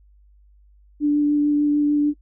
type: tone with vibrato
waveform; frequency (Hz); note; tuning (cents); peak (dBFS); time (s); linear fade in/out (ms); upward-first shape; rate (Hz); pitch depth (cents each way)
sine; 293.7; D4; 0; -15; 1-2.14; 50; triangle; 6.7; 12
effects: noise-tail reverb RT60 0.1 s tail -24 dB re dry + added 50 Hz sine -50 dBFS peak until 2.21 s